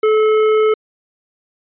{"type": "tone with tanh clipping", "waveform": "sine", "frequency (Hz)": 432.6, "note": "A4", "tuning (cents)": -29, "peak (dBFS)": -12, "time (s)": [0.03, 0.74], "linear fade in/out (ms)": 5, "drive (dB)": 13, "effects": ["resampled to 8000 Hz"]}